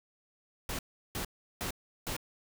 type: noise bursts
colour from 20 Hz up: pink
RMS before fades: -36 dBFS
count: 4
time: 0.69-2.166 s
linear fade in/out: 2 ms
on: 99 ms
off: 360 ms
effects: none